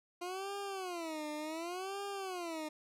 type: tone with vibrato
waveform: 20% pulse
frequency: 347.4 Hz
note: F4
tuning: 9 cents flat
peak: -34 dBFS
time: 0.21-2.69 s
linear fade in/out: 10 ms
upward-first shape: sine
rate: 0.68 Hz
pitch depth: 250 cents each way
effects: low-pass 12000 Hz 12 dB/octave